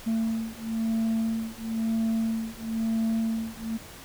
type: beating tone pair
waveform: sine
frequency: 224.1 / 225.1 Hz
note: A3 / A3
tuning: +32 / +40 cents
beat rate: 1 Hz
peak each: -26 dBFS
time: 0.06-3.78 s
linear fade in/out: 20 ms
effects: tanh soft clip ceiling -22 dBFS + pink hiss -45 dBFS RMS until 4.04 s